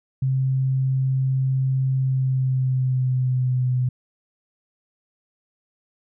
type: tone with pitch glide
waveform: sine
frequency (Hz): 132.2 to 126.3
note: C3 to B2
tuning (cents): +18 to +39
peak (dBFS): -18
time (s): 0.22-3.89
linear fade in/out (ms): 5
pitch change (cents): -79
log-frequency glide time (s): 1.96-3.75
effects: none